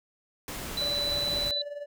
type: noise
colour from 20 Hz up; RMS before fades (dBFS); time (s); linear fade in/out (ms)
pink; -37; 0.48-1.51; 0
type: tone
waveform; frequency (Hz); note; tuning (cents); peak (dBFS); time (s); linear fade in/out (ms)
sine; 3982; B7; +14; -27; 0.77-1.62; 5
type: tone with tremolo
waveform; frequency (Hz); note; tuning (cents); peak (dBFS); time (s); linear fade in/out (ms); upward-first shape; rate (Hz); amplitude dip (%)
triangle; 580; D5; -22; -30; 0.81-1.86; 10; triangle; 20; 75
effects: none